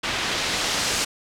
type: noise with low-pass filter sweep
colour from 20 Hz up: white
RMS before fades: -25 dBFS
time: 0.03-1.05 s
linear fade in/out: 10 ms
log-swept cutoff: 3400 to 6800 Hz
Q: 0.84
effects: none